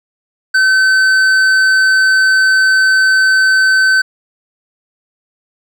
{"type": "tone with hard clipping", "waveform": "sine", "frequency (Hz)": 1530, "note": "G6", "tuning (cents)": -42, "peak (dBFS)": -9, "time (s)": [0.54, 4.02], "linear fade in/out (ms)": 10, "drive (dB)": 8, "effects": []}